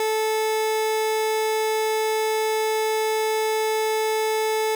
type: tone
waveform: 30% pulse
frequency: 436.5 Hz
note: A4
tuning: 14 cents flat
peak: -18 dBFS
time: 0-4.75 s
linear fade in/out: 2 ms
effects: none